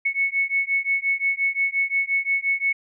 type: beating tone pair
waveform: sine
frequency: 2204 / 2209.7 Hz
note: C#7 / C#7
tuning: -11 / -6 cents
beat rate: 5.7 Hz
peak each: -23 dBFS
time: 0.05-2.73 s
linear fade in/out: 10 ms
effects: none